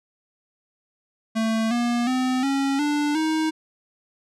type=tone with pitch steps; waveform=square; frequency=222.9 / 238.9 / 256 / 274.4 / 294.1 / 315.2 Hz; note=A3 / A#3 / C4 / C#4 / D4 / D#4; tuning=+23 / +43 / -38 / -17 / +3 / +23 cents; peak=-21 dBFS; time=1.35-3.51 s; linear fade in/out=20 ms; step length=360 ms; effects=low-pass 8000 Hz 12 dB/octave